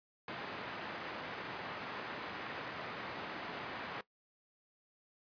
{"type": "band-pass noise", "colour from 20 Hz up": "white", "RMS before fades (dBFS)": -44, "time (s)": [0.28, 4.01], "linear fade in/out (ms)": 2, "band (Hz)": [130, 1800], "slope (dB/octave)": 12, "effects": ["noise-tail reverb RT60 0.1 s tail -18 dB re dry", "resampled to 11025 Hz"]}